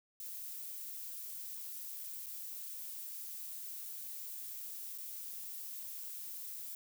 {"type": "noise with dropouts", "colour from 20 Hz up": "violet", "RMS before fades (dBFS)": -45, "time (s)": [0.2, 6.75], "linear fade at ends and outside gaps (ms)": 1, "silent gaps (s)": [[2.261, 2.266], [4.978, 4.984]], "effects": []}